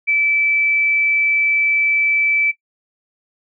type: tone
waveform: sine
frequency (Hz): 2315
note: D7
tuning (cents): -25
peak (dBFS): -13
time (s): 0.07-2.52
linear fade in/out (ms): 20
effects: noise-tail reverb RT60 0.1 s tail -17 dB re dry